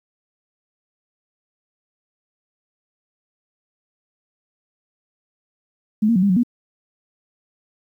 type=tone with pitch steps; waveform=sine; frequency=213.6 / 232.4 / 183.2 / 201.1 / 182.6 / 241.2 Hz; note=G#3 / A#3 / F#3 / G3 / F#3 / B3; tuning=+49 / -5 / -17 / +44 / -23 / -41 cents; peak=-13 dBFS; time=6.02-6.434 s; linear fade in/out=10 ms; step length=69 ms; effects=9-bit